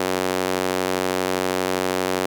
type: tone with high-pass filter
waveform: sawtooth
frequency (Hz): 92.5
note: F#2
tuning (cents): 0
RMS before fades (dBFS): -23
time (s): 0-2.26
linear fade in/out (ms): 5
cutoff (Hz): 380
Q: 1.2
effects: none